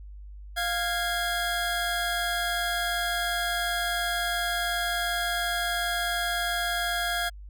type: tone pair together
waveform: 25% pulse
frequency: 698.5 / 1644.1 Hz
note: F5 / G#6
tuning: 0 / -18 cents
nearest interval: octave + minor third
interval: 1482 cents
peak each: -25 / -25 dBFS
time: 0.56-7.3 s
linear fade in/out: 20 ms
effects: added 50 Hz sine -40 dBFS peak until 7.49 s